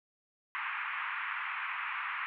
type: band-pass noise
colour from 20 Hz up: pink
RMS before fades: -37 dBFS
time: 0.55-2.26 s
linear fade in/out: 0 ms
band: 1000 to 2600 Hz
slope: 48 dB/octave
effects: none